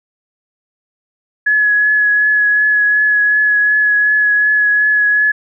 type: tone with vibrato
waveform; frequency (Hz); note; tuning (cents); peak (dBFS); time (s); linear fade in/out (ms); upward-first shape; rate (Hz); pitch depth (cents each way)
sine; 1691; G#6; +31; -9; 1.46-5.32; 10; triangle; 2.7; 19
effects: none